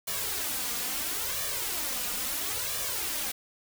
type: noise with flanger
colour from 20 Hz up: white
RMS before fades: -32 dBFS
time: 0.07-3.32 s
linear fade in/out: 10 ms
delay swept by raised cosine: 1.7 to 4.2 ms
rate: 0.74 Hz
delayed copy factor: +0.75
effects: none